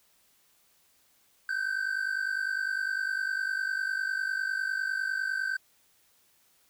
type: tone pair together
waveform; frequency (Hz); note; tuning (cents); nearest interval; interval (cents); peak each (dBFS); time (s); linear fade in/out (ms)
triangle; 1518.1 / 1568; F#6 / G6; +44 / 0; minor second; 56; -30 / -29; 1.49-5.57; 2
effects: white hiss -66 dBFS RMS until 6.69 s